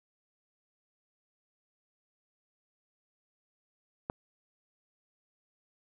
click, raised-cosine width 1 ms, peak -19 dBFS, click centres 4.099 s, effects none

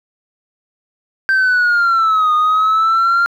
sine linear two-way sweep, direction down then up, 1568 to 1227 to 1396 Hz, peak -8 dBFS, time 1.29-3.26 s, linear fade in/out 0 ms, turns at 2.34 s, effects tanh soft clip ceiling -9 dBFS + 8-bit

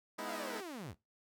10% pulse chord, E major seventh, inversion first, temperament equal, 207.7 / 246.9 / 311.1 / 329.6 Hz, G#3 / B3 / D#4 / E4, 0 / 0 / 0 / 0 cents, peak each -38 dBFS, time 0.18-0.61 s, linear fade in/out 10 ms
sawtooth linear sweep, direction down, 750 to 58.27 Hz, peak -39 dBFS, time 0.25-0.95 s, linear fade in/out 50 ms
effects noise-tail reverb RT60 0.2 s tail -19 dB re dry

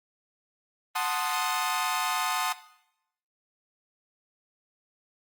sawtooth chord, F# diminished seventh, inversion none, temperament equal with one note detuned, 737.4 / 880 / 1046.5 / 1244.5 Hz, F#5 / A5 / C6 / Eb6, -6 / 0 / 0 / 0 cents, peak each -28 dBFS, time 0.95-2.53 s, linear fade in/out 10 ms, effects noise-tail reverb RT60 0.8 s tail -17 dB re dry + Opus 32 kbps

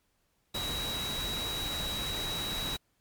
sine tone in noise, 3870 Hz, B7, 36 cents flat, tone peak -34 dBFS, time 0.54-2.77 s, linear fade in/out 10 ms, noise pink, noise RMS -37 dBFS, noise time 0.54-2.77 s, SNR 0 dB, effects pink hiss -74 dBFS RMS until 3 s + MP3 96 kbps

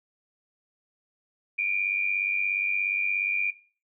sine tone pair together, 2322 / 2419 Hz, D7 / D#7, -20 / -49 cents, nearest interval minor second, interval 71 cents, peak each -29 / -25 dBFS, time 1.58-3.51 s, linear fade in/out 10 ms, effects noise-tail reverb RT60 0.4 s tail -18 dB re dry

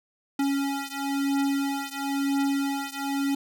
square beating tone pair, 277.2 / 278.19 Hz, C#4 / C#4, 0 / +6 cents, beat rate 0.99 Hz, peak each -28 / -29 dBFS, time 0.39-3.35 s, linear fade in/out 5 ms, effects none

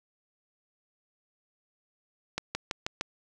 accelerating click train, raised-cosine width 0.2 ms, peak -13 dBFS, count 5, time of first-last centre 2.38-3.011 s, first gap 170 ms, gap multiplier 0.95, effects none

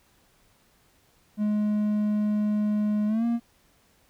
triangle tone with pitch glide, 210.1 to 234.5 Hz, G#3 to A#3, +20 to +11 cents, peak -20 dBFS, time 1.37-3.4 s, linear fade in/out 50 ms, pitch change +191 cents, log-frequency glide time 3.07-3.25 s, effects pink hiss -63 dBFS RMS until 4.09 s

